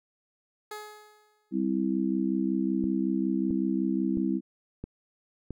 15% pulse tone with exponential decay, 422.8 Hz, G#4, 31 cents sharp, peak -29 dBFS, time 0.71-1.54 s, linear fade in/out 5 ms, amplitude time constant 180 ms
sine chord, C major, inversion second, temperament just, 196.22 / 261.6 / 327 Hz, G3 / C4 / E4, +2 / 0 / -14 cents, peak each -29 dBFS, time 1.51-4.41 s, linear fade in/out 50 ms
click train, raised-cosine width 3 ms, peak -23 dBFS, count 5, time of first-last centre 2.84-5.507 s, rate 1.5 Hz
effects none

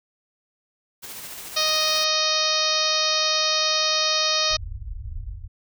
white noise with tremolo, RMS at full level -36 dBFS, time 1.02-2.05 s, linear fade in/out 20 ms, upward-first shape square, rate 14 Hz, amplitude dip 25%
harmonic tone, 622.3 Hz, D#5, in tune, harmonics 1 / 2 / 3 / 4 / 5 / 6 / 7 / 8 / 9 / 10, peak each -29 / -28 / -33 / -30 / -31 / -26 / -26 / -28 / -27 / -37 dBFS, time 1.56-4.57 s, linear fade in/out 10 ms
pink low-pass noise, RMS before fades -33 dBFS, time 4.5-5.48 s, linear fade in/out 20 ms, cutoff 110 Hz, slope 96 dB/octave
effects none

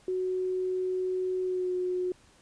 sine tone with pitch glide, 370 to 363.6 Hz, F#4 to F#4, 0 to -30 cents, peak -27 dBFS, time 0.08-2.12 s, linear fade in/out 2 ms, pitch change -30 cents, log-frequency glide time 1.42-1.72 s, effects pink hiss -60 dBFS RMS until 2.41 s + resampled to 22050 Hz

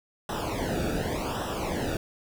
brown noise with flanger, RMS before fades -30 dBFS, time 0.29-1.97 s, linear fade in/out 2 ms, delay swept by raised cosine 0.44 to 0.98 ms, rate 0.88 Hz, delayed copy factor -0.95, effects none

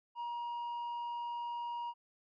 sine tone with tanh clipping, 950 Hz, A#5, 33 cents sharp, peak -38 dBFS, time 0.15-1.94 s, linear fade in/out 50 ms, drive 4 dB, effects none

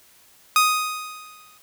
sawtooth tone with exponential decay, 1247 Hz, D#6, 3 cents sharp, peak -9 dBFS, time 0.56-1.58 s, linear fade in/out 1 ms, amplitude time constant 220 ms, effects white hiss -54 dBFS RMS until 1.62 s

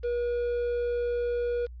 triangle tone with quantisation, 480.6 Hz, B4, 47 cents flat, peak -24 dBFS, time 0.03-1.67 s, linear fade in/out 20 ms, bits 8, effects added 60 Hz sine -40 dBFS peak until 1.8 s + resampled to 11025 Hz

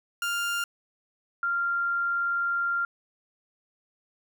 30% pulse / sine tone pair in turn, 1400 / 1389.5 Hz, F6 / F6, +4 / -9 cents, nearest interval unison, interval 13 cents, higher first, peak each -24 dBFS, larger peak neither, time 0.22-0.64 / 1.43-2.85 s, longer second, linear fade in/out 2 ms, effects none

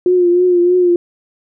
sine tone with vibrato, 356.1 Hz, F4, 34 cents sharp, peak -8 dBFS, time 0.06-0.96 s, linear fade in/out 2 ms, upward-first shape triangle, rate 3.2 Hz, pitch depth 47 cents each way, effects none

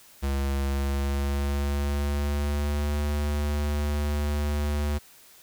square tone with pitch glide, 69 to 73.53 Hz, C#2 to D2, -7 to +3 cents, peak -25 dBFS, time 0.22-4.99 s, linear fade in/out 20 ms, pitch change +110 cents, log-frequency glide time 0.67-2.96 s, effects white hiss -53 dBFS RMS until 5.42 s

